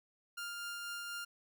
sawtooth tone with tremolo, 1400 Hz, F6, 4 cents sharp, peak -36 dBFS, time 0.37-1.25 s, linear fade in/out 10 ms, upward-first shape triangle, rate 4.1 Hz, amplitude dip 25%, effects none

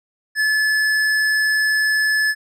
sine tone with hard clipping, 1726 Hz, A6, 34 cents flat, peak -17 dBFS, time 0.35-2.35 s, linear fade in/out 50 ms, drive 11 dB, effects none

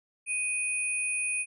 sine tone pair together, 2489 / 9397 Hz, D#7 / D9, 0 / 0 cents, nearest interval octave + major seventh, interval 2300 cents, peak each -29 / -32 dBFS, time 0.26-1.46 s, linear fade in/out 50 ms, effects none

